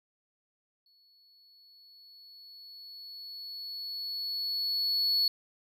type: tone with exponential growth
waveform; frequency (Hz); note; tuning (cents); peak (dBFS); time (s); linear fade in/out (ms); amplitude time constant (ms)
triangle; 4400; C#8; -14; -22; 0.86-5.28; 2; 960
effects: none